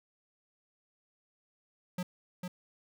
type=tone with echo; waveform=square; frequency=180.3 Hz; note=F#3; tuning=45 cents flat; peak=-33 dBFS; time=1.98-2.03 s; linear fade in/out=5 ms; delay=450 ms; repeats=1; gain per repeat=-4 dB; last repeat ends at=2.48 s; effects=none